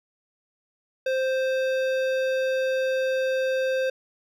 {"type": "tone with hard clipping", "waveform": "sine", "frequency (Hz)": 523.3, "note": "C5", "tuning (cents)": 0, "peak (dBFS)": -24, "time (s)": [1.06, 3.9], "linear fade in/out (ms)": 5, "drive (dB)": 14, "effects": []}